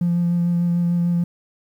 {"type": "tone with vibrato", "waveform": "triangle", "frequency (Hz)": 173, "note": "F3", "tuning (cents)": -16, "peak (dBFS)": -13, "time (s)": [0.01, 1.24], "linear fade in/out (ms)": 5, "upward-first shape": "sine", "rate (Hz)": 6.7, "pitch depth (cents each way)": 13, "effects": ["tanh soft clip ceiling -13 dBFS", "9-bit"]}